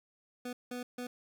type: tone bursts at uneven times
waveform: 25% pulse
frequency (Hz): 246.9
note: B3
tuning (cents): 0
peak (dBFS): -34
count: 3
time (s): 0.45-0.53 / 0.71-0.83 / 0.98-1.07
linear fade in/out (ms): 5
effects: none